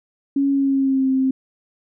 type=tone with pitch glide; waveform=sine; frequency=277.5 to 263.7 Hz; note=C#4 to C4; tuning=+2 to +14 cents; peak=-15 dBFS; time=0.36-1.31 s; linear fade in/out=5 ms; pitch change=-88 cents; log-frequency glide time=0.5-1.1 s; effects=none